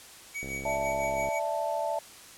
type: tone with tremolo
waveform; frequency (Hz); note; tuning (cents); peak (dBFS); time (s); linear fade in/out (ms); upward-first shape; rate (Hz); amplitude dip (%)
square; 2259; C#7; +32; -33; 0.34-1.4; 20; sine; 6; 65
type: click train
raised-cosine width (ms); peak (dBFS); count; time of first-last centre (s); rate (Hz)
2; -27; 59; 0.43-1.287; 67.7
type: chord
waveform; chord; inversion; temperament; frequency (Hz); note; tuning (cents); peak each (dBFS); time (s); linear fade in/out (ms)
sine; D suspended second; none; just; 587.3 / 660.7 / 881; D5 / E5 / A5; 0 / +4 / +2; -33 / -31 / -32; 0.65-1.99; 5
effects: white hiss -49 dBFS RMS until 2.37 s + low-pass 11000 Hz 12 dB/octave